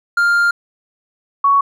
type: tone pair in turn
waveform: triangle / sine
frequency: 1400 / 1117 Hz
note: F6 / C#6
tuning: +4 / +13 cents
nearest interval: major third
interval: 391 cents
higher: first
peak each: -9 dBFS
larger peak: neither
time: 0.17-0.51 / 1.44-1.61 s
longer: first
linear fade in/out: 5 ms
effects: none